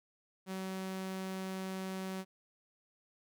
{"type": "tone", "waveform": "sawtooth", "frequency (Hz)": 189.2, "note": "F#3", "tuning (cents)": 39, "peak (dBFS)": -34, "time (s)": [0.46, 2.25], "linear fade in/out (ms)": 50, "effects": []}